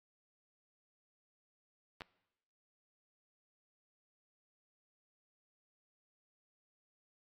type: clicks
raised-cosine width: 0.3 ms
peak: -28 dBFS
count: 2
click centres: 2.008 / 2.019 s
effects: noise-tail reverb RT60 0.9 s tail -20 dB re dry + MP3 64 kbps